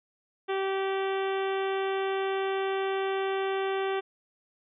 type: harmonic tone with a mistuned harmonic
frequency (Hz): 386.9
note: G4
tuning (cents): -23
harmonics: 1 / 2 / 3 / 4 / 5 / 6 / 7 / 8 / 9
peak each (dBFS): -28 / -34 / -38 / -40 / -42 / -44 / -45 / -46 / -47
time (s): 0.48-4.01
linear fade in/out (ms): 20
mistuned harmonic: 7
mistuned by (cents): +19
effects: none